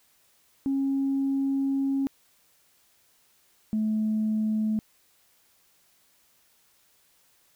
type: tone pair in turn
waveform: sine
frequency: 272.8 / 216.5 Hz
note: C#4 / A3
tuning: -28 / -28 cents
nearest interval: major third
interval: 400 cents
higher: first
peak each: -22 dBFS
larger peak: neither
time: 0.66-2.07 / 3.73-4.79 s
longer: first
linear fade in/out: 0 ms
effects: tanh soft clip ceiling -19 dBFS + white hiss -64 dBFS RMS until 7.55 s